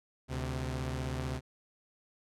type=tone pair together; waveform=sawtooth; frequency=72.51 / 129.2 Hz; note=D2 / C3; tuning=-22 / -21 cents; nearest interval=minor seventh; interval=1001 cents; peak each=-33 / -32 dBFS; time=0.28-1.41 s; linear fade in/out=50 ms; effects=low-pass 10000 Hz 12 dB/octave